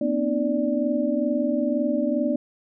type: tone cluster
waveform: sine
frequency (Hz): 238.1 / 260.3 / 303.4 / 586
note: A#3 / C4 / D#4 / D5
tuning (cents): +37 / -9 / -44 / -4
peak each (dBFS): -26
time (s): 0.01-2.36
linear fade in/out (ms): 5
effects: none